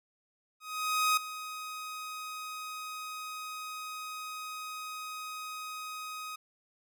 sawtooth tone with ADSR envelope, 1256 Hz, D#6, 16 cents sharp, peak -20 dBFS, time 0.6-6.36 s, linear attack 570 ms, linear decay 6 ms, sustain -15 dB, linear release 8 ms, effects none

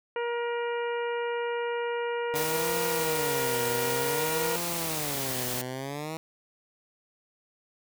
harmonic tone, 474 Hz, A#4, 29 cents sharp, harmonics 1 / 2 / 3 / 4 / 5 / 6, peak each -29 / -35 / -39 / -41 / -43 / -45 dBFS, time 0.16-4.56 s, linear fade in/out 2 ms
10% pulse tone with vibrato, 146.6 Hz, D3, 3 cents flat, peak -25 dBFS, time 2.34-6.17 s, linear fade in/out 0 ms, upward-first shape sine, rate 0.55 Hz, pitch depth 280 cents each way
white noise, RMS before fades -33 dBFS, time 2.35-5.62 s, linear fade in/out 10 ms
effects none

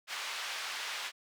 white band-pass noise, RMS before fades -39 dBFS, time 0.07-1.12 s, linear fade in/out 50 ms, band 970 to 3600 Hz, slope 12 dB/octave, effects none

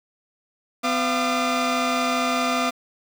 sawtooth tone cluster, 252.5 / 685 / 1205 Hz, B3 / F5 / D6, +39 / -34 / +44 cents, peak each -21 dBFS, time 0.83-2.71 s, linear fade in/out 20 ms, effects low-pass 7000 Hz 12 dB/octave + 7-bit

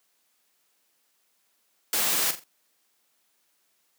white noise with echo, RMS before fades -25 dBFS, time 1.93-2.31 s, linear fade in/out 2 ms, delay 43 ms, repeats 3, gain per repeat -10 dB, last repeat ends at 2.439 s, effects white hiss -70 dBFS RMS until 3.98 s + high-pass 200 Hz 12 dB/octave

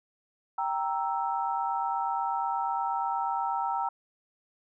sine chord, E diminished, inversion first, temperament equal, 784 / 932.3 / 1318.5 Hz, G5 / Bb5 / E6, 0 / 0 / 0 cents, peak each -31 / -30 / -34 dBFS, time 0.58-3.89 s, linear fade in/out 5 ms, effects none

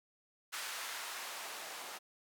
blue noise with band-pass filter sweep, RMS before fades -44 dBFS, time 0.52-1.99 s, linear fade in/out 20 ms, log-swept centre 1300 to 620 Hz, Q 0.91, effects none

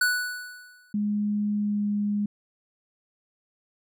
square tone with exponential decay, 1480 Hz, F#6, in tune, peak -19 dBFS, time 0.01-0.93 s, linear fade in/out 5 ms, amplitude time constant 200 ms
sine tone with pitch glide, 207.7 to 206.1 Hz, G#3 to G#3, 0 to -13 cents, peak -23 dBFS, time 0.94-2.26 s, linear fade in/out 5 ms, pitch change -13 cents, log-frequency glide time 1.55-1.86 s
effects none

